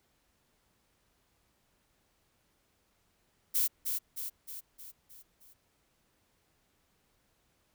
violet noise with echo, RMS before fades -28 dBFS, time 3.54-3.68 s, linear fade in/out 20 ms, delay 310 ms, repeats 6, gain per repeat -5 dB, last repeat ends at 5.54 s, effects pink hiss -73 dBFS RMS until 7.74 s

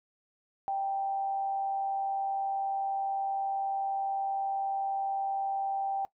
sine tone with amplitude modulation, 784 Hz, G5, in tune, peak -27 dBFS, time 0.68-6.05 s, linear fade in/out 0 ms, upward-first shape sine, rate 151 Hz, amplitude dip 30%, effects noise-tail reverb RT60 0.1 s tail -18 dB re dry

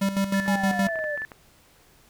square tone with tremolo, 196 Hz, G3, in tune, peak -21 dBFS, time 0.01-0.88 s, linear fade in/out 10 ms, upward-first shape square, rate 6.4 Hz, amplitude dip 65%
sine tone, 1749 Hz, A6, 11 cents flat, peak -29 dBFS, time 0.34-1.25 s, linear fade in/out 0 ms
clicks, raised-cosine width 0.5 ms, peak -25 dBFS, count 12, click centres 0.462 / 0.543 / 0.695 / 0.735 / 0.849 / 0.886 / 0.957 / 0.99 / 1.041 / 1.176 / 1.219 / 1.318 s
sine exponential sweep, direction down, 842 to 577 Hz, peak -28 dBFS, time 0.47-1.17 s, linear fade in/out 20 ms
effects pink hiss -57 dBFS RMS until 2.09 s

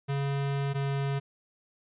square tone pair in turn, 139.5 / 138.82 Hz, C#3 / C#3, +11 / +3 cents, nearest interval unison, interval 8 cents, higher first, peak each -28 dBFS, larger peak neither, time 0.08-0.74 / 0.74-1.2 s, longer first, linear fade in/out 20 ms, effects resampled to 8000 Hz

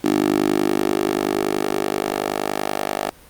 10% pulse tone with high-pass filter sweep, 50.5 Hz, G#1, 48 cents flat, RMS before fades -21 dBFS, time 0.04-3.1 s, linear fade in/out 5 ms, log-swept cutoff 310 to 530 Hz, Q 3.3, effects pink hiss -47 dBFS RMS until 3.29 s + Opus 48 kbps

